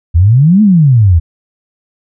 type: exponential two-way sweep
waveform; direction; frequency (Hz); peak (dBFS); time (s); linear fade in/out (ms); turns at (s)
sine; up then down; 78 to 220 to 78; -3; 0.14-1.2; 20; 0.62
effects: none